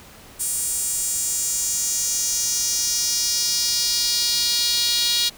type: tone with high-pass filter sweep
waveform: sawtooth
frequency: 475.2 Hz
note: A#4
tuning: 33 cents sharp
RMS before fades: -22 dBFS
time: 0.39-5.3 s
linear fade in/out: 20 ms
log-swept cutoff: 8600 to 3900 Hz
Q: 3.3
effects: pink hiss -45 dBFS RMS until 5.37 s